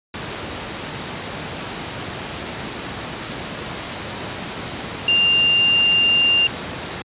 sine tone in noise, 2794 Hz, F7, in tune, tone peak -13 dBFS, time 5.08-6.47 s, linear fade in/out 2 ms, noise pink, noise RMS -28 dBFS, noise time 0.14-7.02 s, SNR +12 dB, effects high-pass 100 Hz 12 dB/octave + resampled to 8000 Hz

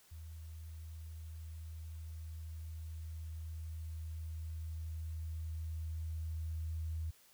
sine tone with level ramp, 80 Hz, D#2, 49 cents sharp, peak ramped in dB -46 to -36 dBFS, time 0.11-7.11 s, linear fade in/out 10 ms, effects white hiss -65 dBFS RMS until 7.33 s

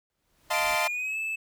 pink noise with exponential growth, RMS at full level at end -43 dBFS, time 0.1-0.75 s, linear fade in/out 0 ms, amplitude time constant 140 ms
sawtooth chord, F dominant seventh, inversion third, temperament equal with one note detuned, 622.3 / 698.5 / 880 / 1033.3 Hz, Eb5 / F5 / A5 / C6, 0 / 0 / 0 / -22 cents, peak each -27 dBFS, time 0.5-0.88 s, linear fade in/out 10 ms
triangle tone with pitch glide, 2349 to 2621 Hz, D7 to E7, 0 to -11 cents, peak -27 dBFS, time 0.53-1.36 s, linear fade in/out 10 ms, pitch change +189 cents, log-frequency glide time 0.79-1.18 s
effects none

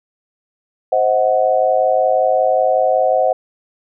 sine chord, C diminished, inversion none, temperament equal with one note detuned, 523.3 / 634.6 / 740 Hz, C5 / Eb5 / Gb5, 0 / +34 / 0 cents, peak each -16 dBFS, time 0.92-3.33 s, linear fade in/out 5 ms, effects none

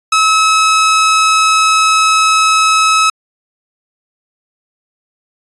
sawtooth tone, 1290 Hz, E6, 38 cents flat, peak -4 dBFS, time 0.12-3.1 s, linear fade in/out 5 ms, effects resampled to 24000 Hz

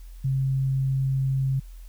sine tone, 133.8 Hz, C3, 39 cents sharp, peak -21 dBFS, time 0.24-1.6 s, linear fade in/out 10 ms, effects added 42 Hz sine -39 dBFS peak until 1.88 s + white hiss -59 dBFS RMS until 1.88 s

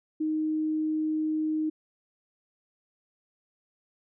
sine tone, 311.1 Hz, D#4, in tune, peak -25 dBFS, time 0.2-1.7 s, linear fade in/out 10 ms, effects none

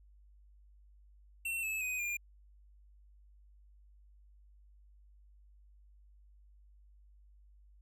square tone with pitch steps, 2708 / 2604 / 2503 / 2407 Hz, E7 / E7 / D#7 / D7, +46 / -22 / +10 / +42 cents, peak -35 dBFS, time 1.45-2.17 s, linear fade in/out 5 ms, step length 180 ms, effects added 50 Hz sine -58 dBFS peak until 7.81 s

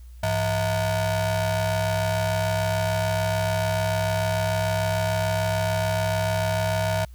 35% pulse ring-modulated tone, 269.6 Hz, C#4, 48 cents flat, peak -17 dBFS, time 0.23-7.05 s, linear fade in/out 5 ms, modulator 371 Hz, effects added 60 Hz sine -40 dBFS peak until 7.14 s + white hiss -61 dBFS RMS until 7.14 s

